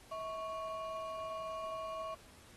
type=ring-modulated tone; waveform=triangle; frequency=877 Hz; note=A5; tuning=6 cents flat; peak=-34 dBFS; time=0.11-2.15 s; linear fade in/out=10 ms; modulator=232 Hz; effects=pink hiss -60 dBFS RMS until 2.56 s + AAC 32 kbps